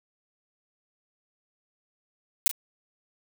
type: noise with echo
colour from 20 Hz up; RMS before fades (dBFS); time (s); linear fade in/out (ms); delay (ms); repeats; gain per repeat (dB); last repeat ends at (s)
blue; -19; 2.46-2.48; 0; 33; 1; -13; 2.513
effects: none